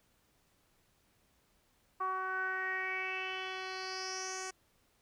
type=tone with low-pass filter sweep; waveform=10% pulse; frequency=375.9 Hz; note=F#4; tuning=27 cents sharp; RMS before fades=-38 dBFS; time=2-4.51 s; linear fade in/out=10 ms; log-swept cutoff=1100 to 7400 Hz; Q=5.6; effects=pink hiss -72 dBFS RMS until 5.01 s